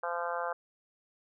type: harmonic tone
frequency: 172.2 Hz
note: F3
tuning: 24 cents flat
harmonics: 3 / 4 / 5 / 6 / 7 / 8 / 9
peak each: -37 / -38 / -39 / -40 / -40 / -41 / -42 dBFS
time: 0.03-0.53 s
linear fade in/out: 5 ms
effects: none